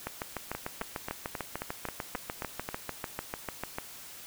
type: two click trains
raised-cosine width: 0.5 ms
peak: -18 / -19 dBFS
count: 26 / 9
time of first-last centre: 0.07-3.785 / 0.55-2.689 s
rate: 6.73 / 3.74 Hz
effects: white hiss -47 dBFS RMS until 4.26 s